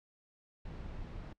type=noise; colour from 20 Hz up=brown; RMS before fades=-44 dBFS; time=0.65-1.33 s; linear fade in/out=5 ms; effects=noise-tail reverb RT60 0.1 s tail -24 dB re dry + low-pass 4000 Hz 12 dB/octave